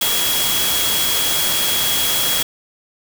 sine tone in noise, 3322 Hz, G#7, in tune, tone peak -21 dBFS, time 0.01-2.43 s, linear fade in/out 5 ms, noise white, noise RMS -19 dBFS, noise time 0.01-2.43 s, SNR -5 dB, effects none

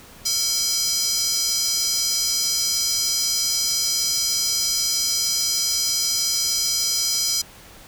square tone with high-pass filter, 453.2 Hz, A#4, 49 cents flat, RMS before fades -22 dBFS, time 0.25-7.42 s, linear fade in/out 10 ms, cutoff 5300 Hz, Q 4, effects pink hiss -45 dBFS RMS until 7.87 s

